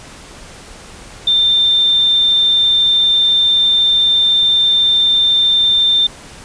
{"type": "tone", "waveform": "sine", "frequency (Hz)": 3586, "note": "A7", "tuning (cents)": 32, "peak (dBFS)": -9, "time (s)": [1.27, 6.07], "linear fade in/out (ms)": 5, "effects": ["pink hiss -36 dBFS RMS until 6.44 s", "resampled to 22050 Hz"]}